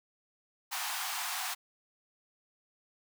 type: high-pass noise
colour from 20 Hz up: pink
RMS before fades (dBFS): -36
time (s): 0.71-1.55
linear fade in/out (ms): 20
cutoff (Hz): 710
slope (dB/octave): 96
effects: none